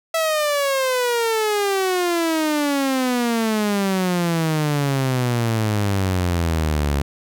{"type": "exponential sweep", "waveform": "sawtooth", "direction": "down", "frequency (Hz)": [659.3, 69.3], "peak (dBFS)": -14, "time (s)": [0.14, 7.02], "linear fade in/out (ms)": 5, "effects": []}